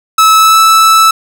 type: tone with pitch glide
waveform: 45% pulse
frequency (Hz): 1300 to 1312.8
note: E6 to E6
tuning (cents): -24 to -8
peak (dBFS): -3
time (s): 0.18-1.11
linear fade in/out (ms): 5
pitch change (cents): +16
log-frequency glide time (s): 0.34-0.59
effects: none